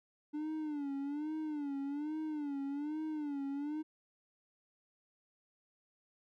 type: tone with vibrato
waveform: triangle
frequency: 294.1 Hz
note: D4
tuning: 3 cents sharp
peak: -34 dBFS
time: 0.33-3.83 s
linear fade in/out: 20 ms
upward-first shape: sine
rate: 1.2 Hz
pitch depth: 110 cents each way
effects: none